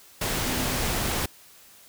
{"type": "tone in noise", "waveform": "sine", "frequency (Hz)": 251.5, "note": "B3", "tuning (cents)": 32, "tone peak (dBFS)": -33, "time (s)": [0.46, 0.77], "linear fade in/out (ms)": 5, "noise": "pink", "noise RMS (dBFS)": -27, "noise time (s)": [0.21, 1.26], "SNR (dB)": -9, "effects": ["white hiss -52 dBFS RMS until 1.88 s"]}